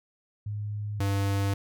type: tone pair in turn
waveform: sine / square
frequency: 104.4 / 99.17 Hz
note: G#2 / G2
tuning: +10 / +21 cents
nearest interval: minor second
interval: 89 cents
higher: first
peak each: -30 / -25 dBFS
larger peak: second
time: 0.46-1 / 1-1.54 s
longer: neither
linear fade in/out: 5 ms
effects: none